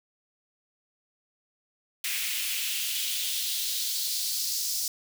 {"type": "noise with high-pass filter sweep", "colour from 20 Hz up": "white", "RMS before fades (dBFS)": -30, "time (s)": [2.04, 4.88], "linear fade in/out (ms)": 2, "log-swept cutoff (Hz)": [2300, 5300], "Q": 2.4, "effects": []}